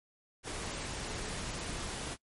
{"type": "tone in noise", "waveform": "sine", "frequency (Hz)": 432.8, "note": "A4", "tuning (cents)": -29, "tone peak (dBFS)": -47, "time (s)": [1.02, 1.33], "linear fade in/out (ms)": 50, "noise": "pink", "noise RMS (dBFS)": -39, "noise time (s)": [0.43, 2.17], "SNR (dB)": -11, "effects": ["noise-tail reverb RT60 0.1 s tail -23 dB re dry", "MP3 48 kbps"]}